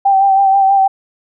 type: tone with vibrato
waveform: sine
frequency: 781 Hz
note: G5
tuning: 7 cents flat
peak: -7 dBFS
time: 0.05-0.88 s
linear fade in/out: 10 ms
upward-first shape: sine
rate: 6.2 Hz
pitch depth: 30 cents each way
effects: none